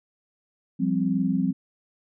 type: chord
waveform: sine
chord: F suspended second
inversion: none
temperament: equal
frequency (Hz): 174.61 / 196 / 261.6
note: F3 / G3 / C4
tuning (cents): 0 / 0 / 0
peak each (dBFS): -26 / -25 / -25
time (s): 0.79-1.53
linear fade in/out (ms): 20
effects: none